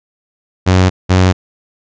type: tone pair in turn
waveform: sawtooth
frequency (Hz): 92.5 / 92.5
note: F#2 / F#2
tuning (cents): 0 / 0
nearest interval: unison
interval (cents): 0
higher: neither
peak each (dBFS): -3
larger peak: neither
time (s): 0.66-0.9 / 1.09-1.33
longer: neither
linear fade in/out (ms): 20
effects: resampled to 16000 Hz